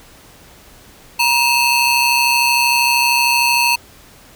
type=ring-modulated tone; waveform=25% pulse; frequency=1767 Hz; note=A6; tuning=7 cents sharp; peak=-5 dBFS; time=1.19-3.76 s; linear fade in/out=10 ms; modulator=817 Hz; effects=pink hiss -44 dBFS RMS until 4.35 s